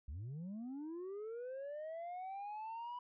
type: linear sweep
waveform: sine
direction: up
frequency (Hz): 62.1 to 987.8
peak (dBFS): -40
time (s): 0.08-2.99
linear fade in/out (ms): 5
effects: tanh soft clip ceiling -42 dBFS